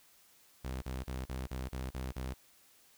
sawtooth tone bursts, 64.5 Hz, C2, 24 cents flat, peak -33 dBFS, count 8, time 0.64-2.339 s, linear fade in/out 10 ms, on 180 ms, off 37 ms, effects white hiss -64 dBFS RMS until 2.97 s

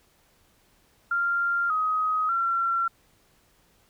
sine tone with pitch steps, 1391 / 1260 / 1362 Hz, F6 / D#6 / F6, -7 / +21 / -44 cents, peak -22 dBFS, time 1.11-2.88 s, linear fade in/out 5 ms, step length 590 ms, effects pink hiss -63 dBFS RMS until 3.89 s

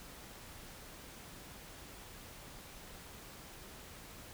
silence, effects pink hiss -52 dBFS RMS until 4.33 s

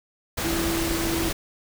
sine tone in noise, 332.1 Hz, E4, 13 cents sharp, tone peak -26 dBFS, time 0.44-1.29 s, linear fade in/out 10 ms, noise pink, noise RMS -27 dBFS, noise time 0.37-1.33 s, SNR -2 dB, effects none

